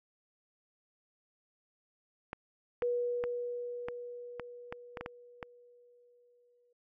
clicks, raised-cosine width 0.5 ms, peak -23 dBFS, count 10, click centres 2.331 / 2.822 / 3.239 / 3.885 / 4.397 / 4.725 / 4.972 / 5.01 / 5.061 / 5.428 s
sine tone with exponential decay, 484.7 Hz, B4, 32 cents flat, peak -28 dBFS, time 2.82-6.73 s, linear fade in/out 5 ms, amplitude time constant 850 ms
effects none

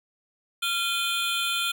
square tone cluster, 1382 / 2471 / 3149 / 3470 Hz, F6 / D#7 / G7 / A7, -19 / -13 / +7 / -25 cents, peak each -31 dBFS, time 0.62-1.72 s, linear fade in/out 10 ms, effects none

